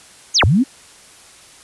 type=linear two-way sweep; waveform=sine; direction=down then up; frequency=7040 to 71.4 to 284.4 Hz; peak=-10 dBFS; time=0.34-0.64 s; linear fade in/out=20 ms; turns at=0.44 s; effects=white hiss -44 dBFS RMS until 1.63 s + resampled to 24000 Hz